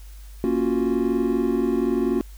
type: chord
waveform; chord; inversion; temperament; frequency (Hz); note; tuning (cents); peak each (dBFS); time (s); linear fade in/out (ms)
triangle; Gb major seventh; first; equal; 233.1 / 277.2 / 349.2 / 370; Bb3 / Db4 / F4 / Gb4; 0 / 0 / 0 / 0; -23; 0.44-2.21; 0
effects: added 50 Hz sine -38 dBFS peak until 2.37 s + white hiss -53 dBFS RMS until 2.37 s